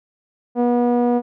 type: tone with low-pass filter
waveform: sawtooth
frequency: 242.2 Hz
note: B3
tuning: 34 cents flat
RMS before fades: -17 dBFS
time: 0.55-1.22 s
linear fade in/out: 50 ms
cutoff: 660 Hz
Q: 1.9
effects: none